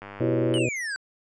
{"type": "click train", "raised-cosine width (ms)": 0.5, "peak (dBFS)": -24, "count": 57, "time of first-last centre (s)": [0.02, 0.58], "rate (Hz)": 100}
{"type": "harmonic tone", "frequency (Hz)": 123.47, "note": "B2", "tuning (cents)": 0, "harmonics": [1, 2, 3, 4, 5], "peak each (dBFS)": [-27, -32, -32, -30, -35], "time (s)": [0.2, 0.69], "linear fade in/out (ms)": 5}
{"type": "chord", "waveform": "sine", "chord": "C# diminished", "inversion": "first", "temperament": "equal", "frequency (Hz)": [329.6, 392, 554.4], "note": ["E4", "G4", "C#5"], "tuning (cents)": [0, 0, 0], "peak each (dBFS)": [-25, -30, -31], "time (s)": [0.21, 0.66], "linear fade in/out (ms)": 5}
{"type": "exponential sweep", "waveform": "square", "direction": "down", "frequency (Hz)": [3042, 1528], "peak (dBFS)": -29, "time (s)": [0.54, 0.96], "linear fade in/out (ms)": 0}
{"effects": ["resampled to 22050 Hz"]}